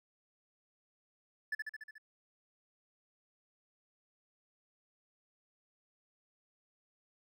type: tone with echo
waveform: triangle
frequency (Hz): 1738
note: A6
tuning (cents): -22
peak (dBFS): -31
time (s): 1.52-1.55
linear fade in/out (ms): 5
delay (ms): 72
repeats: 6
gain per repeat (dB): -3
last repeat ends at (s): 1.982
effects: none